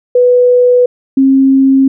sine tone pair in turn, 493.9 / 268.5 Hz, B4 / C4, 0 / +45 cents, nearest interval major seventh, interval 1055 cents, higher first, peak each -4 dBFS, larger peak neither, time 0.15-0.86 / 1.17-1.88 s, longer neither, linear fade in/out 5 ms, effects none

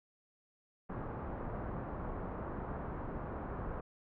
pink low-pass noise, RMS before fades -41 dBFS, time 0.89-3.81 s, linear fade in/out 10 ms, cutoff 1300 Hz, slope 24 dB/octave, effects none

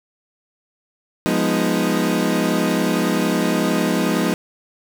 30% pulse chord, F half-diminished seventh, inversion none, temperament equal with one note detuned, 176.75 / 207.7 / 246.9 / 311.1 Hz, F3 / Ab3 / Cb4 / Eb4, +21 / 0 / 0 / 0 cents, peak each -20 dBFS, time 1.26-4.34 s, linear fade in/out 0 ms, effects none

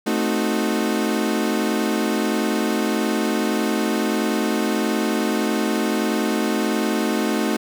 35% pulse chord, A diminished seventh, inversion none, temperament equal, 220 / 261.6 / 311.1 / 370 Hz, A3 / C4 / Eb4 / Gb4, 0 / 0 / 0 / 0 cents, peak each -21 / -25 / -23 / -25 dBFS, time 0.06-7.57 s, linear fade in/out 10 ms, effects none

